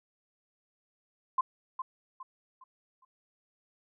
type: tone with echo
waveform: sine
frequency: 1043 Hz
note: C6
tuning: 6 cents flat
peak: -23 dBFS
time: 1.38-1.41 s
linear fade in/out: 5 ms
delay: 410 ms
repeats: 4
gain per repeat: -9 dB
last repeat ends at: 3.05 s
effects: none